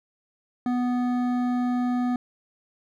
sine tone with hard clipping, 246.9 Hz, B3, in tune, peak -24 dBFS, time 0.66-2.16 s, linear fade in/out 2 ms, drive 11 dB, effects none

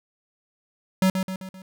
square tone with echo, 188.3 Hz, F#3, 31 cents sharp, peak -17 dBFS, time 1.02-1.1 s, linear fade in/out 2 ms, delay 130 ms, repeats 4, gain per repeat -6 dB, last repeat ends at 1.62 s, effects none

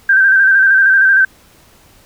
sine tone with vibrato, 1568 Hz, G6, in tune, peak -6 dBFS, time 0.09-1.25 s, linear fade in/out 5 ms, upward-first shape square, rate 13 Hz, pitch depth 35 cents each way, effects pink hiss -47 dBFS RMS until 2.05 s

